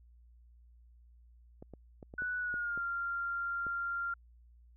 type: clicks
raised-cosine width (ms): 2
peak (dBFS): -34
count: 8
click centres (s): 1.625 / 1.737 / 2.028 / 2.139 / 2.221 / 2.541 / 2.776 / 3.667
type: tone with pitch glide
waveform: sine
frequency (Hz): 1480 to 1388.9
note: F#6 to F6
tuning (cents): 0 to -10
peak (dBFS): -33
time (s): 2.18-4.14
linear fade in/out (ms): 5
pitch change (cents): -110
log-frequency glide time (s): 2.39-2.82
effects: added 59 Hz sine -57 dBFS peak until 4.76 s